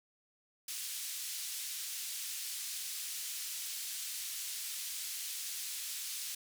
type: band-pass noise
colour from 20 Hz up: white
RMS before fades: -41 dBFS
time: 0.68-6.35 s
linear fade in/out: 5 ms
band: 2900 to 12000 Hz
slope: 12 dB/octave
effects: none

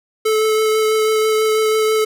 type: tone with vibrato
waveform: square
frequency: 435 Hz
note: A4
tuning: 20 cents flat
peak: -14 dBFS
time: 0.25-2.05 s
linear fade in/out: 10 ms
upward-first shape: triangle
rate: 6.1 Hz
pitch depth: 13 cents each way
effects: none

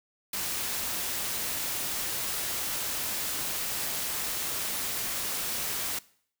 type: noise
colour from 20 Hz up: white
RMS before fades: -32 dBFS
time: 0.33-5.99 s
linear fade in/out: 5 ms
effects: noise-tail reverb RT60 0.6 s tail -21 dB re dry

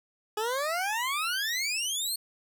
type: exponential sweep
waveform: 20% pulse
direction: up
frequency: 415.3 to 4400 Hz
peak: -23 dBFS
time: 0.37-2.16 s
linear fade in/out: 5 ms
effects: none

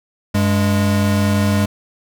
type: tone pair together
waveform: square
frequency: 97 / 205.5 Hz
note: G2 / G#3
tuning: -18 / -18 cents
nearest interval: octave + minor second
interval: 1300 cents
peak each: -17 dBFS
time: 0.34-1.66 s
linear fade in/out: 10 ms
effects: none

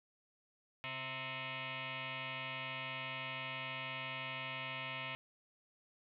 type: tone with frequency modulation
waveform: sine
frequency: 133.5 Hz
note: C3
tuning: 35 cents sharp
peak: -40 dBFS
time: 0.84-5.15 s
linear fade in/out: 0 ms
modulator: 393 Hz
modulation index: 7.5
effects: none

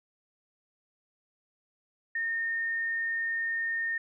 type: tone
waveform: sine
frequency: 1830 Hz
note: A#6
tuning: 32 cents flat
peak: -28 dBFS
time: 2.15-3.98 s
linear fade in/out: 5 ms
effects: none

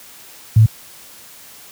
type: tone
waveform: sine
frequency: 110 Hz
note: A2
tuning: in tune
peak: -5 dBFS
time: 0.56-0.66 s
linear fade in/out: 5 ms
effects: white hiss -41 dBFS RMS until 1.71 s + high-pass 60 Hz 12 dB/octave

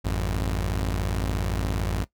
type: tone pair together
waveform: sawtooth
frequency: 53.75 / 90.4 Hz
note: A1 / F#2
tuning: -40 / -40 cents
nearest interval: major sixth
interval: 900 cents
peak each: -22 / -25 dBFS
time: 0.04-2.05 s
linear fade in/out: 20 ms
effects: noise-tail reverb RT60 0.1 s tail -17 dB re dry

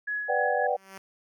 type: tone with tremolo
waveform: sine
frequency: 1684 Hz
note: G#6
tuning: 24 cents sharp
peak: -27 dBFS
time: 0.07-0.67 s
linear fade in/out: 10 ms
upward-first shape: sine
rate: 3.6 Hz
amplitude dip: 45%
type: chord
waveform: sine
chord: G major seventh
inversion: first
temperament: equal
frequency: 493.9 / 587.3 / 740 / 784 Hz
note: B4 / D5 / F#5 / G5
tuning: 0 / 0 / 0 / 0 cents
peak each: -29 dBFS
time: 0.28-0.77 s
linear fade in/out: 20 ms
type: tone with exponential growth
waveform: 5% pulse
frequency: 192.6 Hz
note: G3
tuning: 30 cents flat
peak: -28 dBFS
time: 0.58-0.98 s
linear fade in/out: 5 ms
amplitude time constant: 85 ms
effects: none

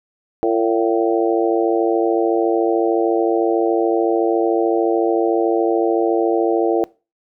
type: harmonic tone with a mistuned harmonic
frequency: 113.7 Hz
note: A#2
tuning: 43 cents flat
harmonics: 3 / 4 / 5 / 6 / 7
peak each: -18 / -18 / -24 / -24 / -24 dBFS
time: 0.43-6.84 s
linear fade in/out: 0 ms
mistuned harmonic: 7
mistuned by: -57 cents
effects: noise-tail reverb RT60 0.3 s tail -21 dB re dry

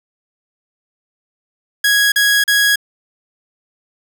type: tone bursts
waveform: sawtooth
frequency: 1659 Hz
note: G#6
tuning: 2 cents flat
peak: -7 dBFS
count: 3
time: 1.84-2.758 s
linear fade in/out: 5 ms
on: 280 ms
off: 39 ms
effects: none

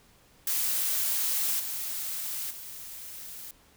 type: noise with level steps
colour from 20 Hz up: blue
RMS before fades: -28 / -34 / -42 dBFS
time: 0.47-3.51 s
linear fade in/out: 2 ms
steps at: 1.59 / 2.5 s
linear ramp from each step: 10 ms
effects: pink hiss -60 dBFS RMS until 3.76 s

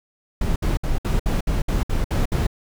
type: noise bursts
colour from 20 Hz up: brown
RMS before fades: -20 dBFS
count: 10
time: 0.41-2.468 s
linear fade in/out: 5 ms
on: 150 ms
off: 62 ms
effects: none

